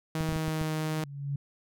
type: tone with pitch glide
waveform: sawtooth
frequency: 158.8 to 156.25 Hz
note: D#3 to D#3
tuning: +36 to +8 cents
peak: -25 dBFS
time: 0.15-1.04 s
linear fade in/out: 2 ms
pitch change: -28 cents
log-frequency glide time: 0.34-0.72 s
type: clicks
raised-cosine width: 5 ms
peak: -23 dBFS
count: 6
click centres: 0.208 / 0.29 / 0.324 / 0.361 / 0.481 / 0.614 s
type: tone with exponential growth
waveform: sine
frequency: 140.8 Hz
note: C#3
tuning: 27 cents sharp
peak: -27 dBFS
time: 0.57-1.36 s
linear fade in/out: 5 ms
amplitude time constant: 170 ms
effects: none